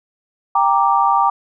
sine chord, G minor, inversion none, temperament equal with one note detuned, 790.8 / 932.3 / 1174.7 Hz, G5 / Bb5 / D6, +15 / 0 / 0 cents, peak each -16 dBFS, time 0.55-1.3 s, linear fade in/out 5 ms, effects none

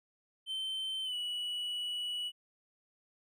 triangle tone with pitch glide, 3094 to 2941 Hz, G7 to F#7, -23 to -11 cents, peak -33 dBFS, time 0.46-2.32 s, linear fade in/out 50 ms, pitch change -88 cents, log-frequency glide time 1.04-1.15 s, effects none

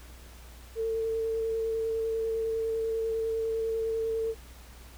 sine tone with vibrato, 449.3 Hz, A4, 36 cents sharp, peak -27 dBFS, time 0.75-4.35 s, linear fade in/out 50 ms, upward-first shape square, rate 10 Hz, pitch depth 9 cents each way, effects added 60 Hz sine -47 dBFS peak until 4.97 s + pink hiss -53 dBFS RMS until 4.97 s

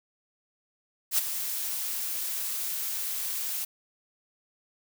blue noise with ADSR envelope, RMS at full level -22 dBFS, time 1.11-3.65 s, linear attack 70 ms, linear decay 19 ms, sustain -10 dB, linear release 10 ms, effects none

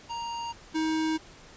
square tone pair in turn, 935 / 316.5 Hz, A#5 / D#4, +5 / +30 cents, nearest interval octave + perfect fifth, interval 1875 cents, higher first, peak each -33 / -26 dBFS, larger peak second, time 0.09-0.53 / 0.74-1.18 s, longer neither, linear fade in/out 20 ms, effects pink hiss -51 dBFS RMS until 1.56 s + resampled to 16000 Hz

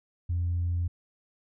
sine tone, 86.7 Hz, F2, 12 cents flat, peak -24 dBFS, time 0.29-0.88 s, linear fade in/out 10 ms, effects tanh soft clip ceiling -22 dBFS

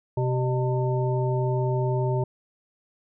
harmonic tone with a mistuned harmonic, 128.4 Hz, C3, 32 cents flat, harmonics 1 / 3 / 5 / 7, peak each -23 / -28 / -32 / -33 dBFS, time 0.17-2.24 s, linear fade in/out 5 ms, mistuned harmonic 5, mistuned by -88 cents, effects none

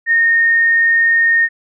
sine tone, 1841 Hz, A#6, 22 cents flat, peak -9 dBFS, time 0.06-1.49 s, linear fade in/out 50 ms, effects none

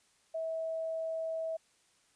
sine tone, 648 Hz, E5, 30 cents flat, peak -33 dBFS, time 0.34-1.57 s, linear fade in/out 10 ms, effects white hiss -69 dBFS RMS until 2.15 s + resampled to 22050 Hz

